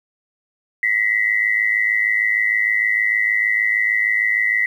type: tone pair together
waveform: sine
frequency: 1929.5 / 2036 Hz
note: B6 / C7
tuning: -41 / -48 cents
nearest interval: minor second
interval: 93 cents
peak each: -18 dBFS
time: 0.83-4.66 s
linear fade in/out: 2 ms
effects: 8-bit

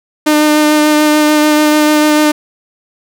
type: tone with vibrato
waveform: sawtooth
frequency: 302.4 Hz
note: D#4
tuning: 49 cents flat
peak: -3 dBFS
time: 0.26-2.32 s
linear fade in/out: 10 ms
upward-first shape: sine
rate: 6.8 Hz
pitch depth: 13 cents each way
effects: none

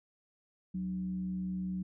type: tone with frequency modulation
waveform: sine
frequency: 185 Hz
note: F#3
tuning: in tune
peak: -33 dBFS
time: 0.74-1.83 s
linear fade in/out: 10 ms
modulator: 115 Hz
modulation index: 0.29
effects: none

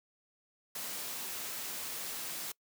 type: noise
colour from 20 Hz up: white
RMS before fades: -40 dBFS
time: 0.75-2.52 s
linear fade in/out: 5 ms
effects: noise-tail reverb RT60 0.1 s tail -24 dB re dry + high-pass 150 Hz 12 dB/octave

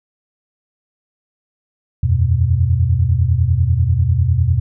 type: chord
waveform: sine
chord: E suspended second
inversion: none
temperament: equal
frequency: 82.41 / 92.5 / 123.47 Hz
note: E2 / F#2 / B2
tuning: 0 / 0 / 0 cents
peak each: -16 dBFS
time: 2.03-4.6 s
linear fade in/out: 5 ms
effects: none

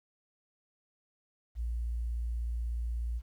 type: tone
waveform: sine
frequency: 58.27 Hz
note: A#1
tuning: in tune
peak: -31 dBFS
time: 1.55-3.22 s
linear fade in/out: 50 ms
effects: 11-bit

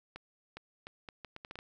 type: accelerating click train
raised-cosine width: 0.3 ms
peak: -28 dBFS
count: 10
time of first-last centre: 0.16-1.589 s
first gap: 410 ms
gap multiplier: 0.73
effects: none

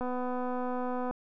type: click train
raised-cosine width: 1 ms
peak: -22 dBFS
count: 276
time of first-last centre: 0.01-1.11 s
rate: 250 Hz
effects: none

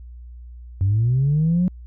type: linear sweep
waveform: sine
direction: up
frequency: 92 to 185 Hz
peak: -14 dBFS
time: 0.81-1.68 s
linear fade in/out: 0 ms
effects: tanh soft clip ceiling -12 dBFS + added 60 Hz sine -36 dBFS peak until 1.86 s

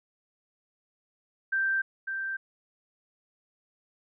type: tone with echo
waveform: sine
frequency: 1568 Hz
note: G6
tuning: in tune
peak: -24 dBFS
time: 1.52-1.82 s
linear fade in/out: 10 ms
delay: 550 ms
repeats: 1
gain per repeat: -6 dB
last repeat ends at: 2.37 s
effects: none

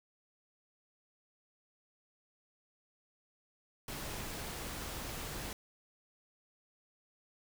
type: noise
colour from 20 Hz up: pink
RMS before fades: -42 dBFS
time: 3.88-5.53 s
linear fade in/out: 2 ms
effects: none

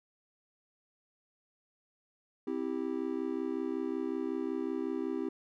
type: chord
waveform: triangle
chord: C major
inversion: none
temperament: just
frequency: 261.6 / 327 / 392.4 Hz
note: C4 / E4 / G4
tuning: 0 / -14 / +2 cents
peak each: -35 / -34 / -35 dBFS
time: 2.47-5.29 s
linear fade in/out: 5 ms
effects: none

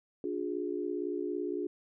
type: chord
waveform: sine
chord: D diminished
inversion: none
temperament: equal with one note detuned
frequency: 293.7 / 357.6 / 415.3 Hz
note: D4 / F4 / Ab4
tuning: 0 / +41 / 0 cents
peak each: -37 / -35 / -37 dBFS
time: 0.24-1.67 s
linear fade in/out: 2 ms
effects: none

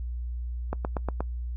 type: click train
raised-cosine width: 1 ms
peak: -15 dBFS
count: 5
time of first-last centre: 0.73-1.206 s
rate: 8.41 Hz
effects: noise-tail reverb RT60 0.1 s tail -24 dB re dry + added 60 Hz sine -30 dBFS peak until 1.56 s

